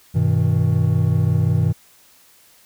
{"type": "chord", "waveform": "triangle", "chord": "G augmented", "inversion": "none", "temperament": "equal with one note detuned", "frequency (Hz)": [98, 123.47, 158.83], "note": ["G2", "B2", "D#3"], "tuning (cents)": [0, 0, 36], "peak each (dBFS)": -17, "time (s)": [0.14, 1.73], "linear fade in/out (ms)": 20, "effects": ["white hiss -52 dBFS RMS until 2.65 s"]}